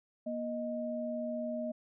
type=tone pair together; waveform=sine; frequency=238.3 / 622.3 Hz; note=A#3 / D#5; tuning=+38 / 0 cents; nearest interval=octave + perfect fourth; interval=1662 cents; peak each=-37 / -36 dBFS; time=0.26-1.72 s; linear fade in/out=10 ms; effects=none